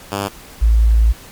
5% pulse / sine tone pair in turn, 99.6 / 55.67 Hz, G2 / A1, +28 / +21 cents, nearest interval minor seventh, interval 1007 cents, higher first, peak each -8 / -8 dBFS, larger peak neither, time 0.11-0.29 / 0.61-1.13 s, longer second, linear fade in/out 20 ms, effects pink hiss -39 dBFS RMS until 1.31 s + MP3 96 kbps

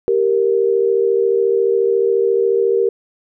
sine tone pair together, 392 / 466.2 Hz, G4 / A#4, 0 / 0 cents, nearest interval minor third, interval 300 cents, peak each -15 dBFS, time 0.08-2.89 s, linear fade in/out 0 ms, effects none

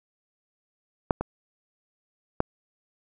clicks, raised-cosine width 1 ms, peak -6 / -14 / -7 dBFS, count 3, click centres 1.108 / 1.21 / 2.404 s, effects none

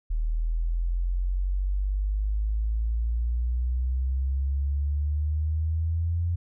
sine exponential sweep, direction up, 38.89 to 86.9 Hz, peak -23 dBFS, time 0.1-6.36 s, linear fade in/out 10 ms, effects none

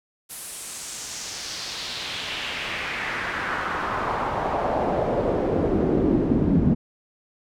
brown noise with band-pass filter sweep, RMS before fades -25 dBFS, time 0.29-6.75 s, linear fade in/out 20 ms, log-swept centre 11000 to 210 Hz, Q 2.1, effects none

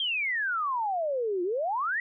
sine exponential two-way sweep, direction down then up, 3265 to 342.8 to 1974 Hz, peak -26 dBFS, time 0-2 s, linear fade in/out 2 ms, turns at 1.43 s, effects none

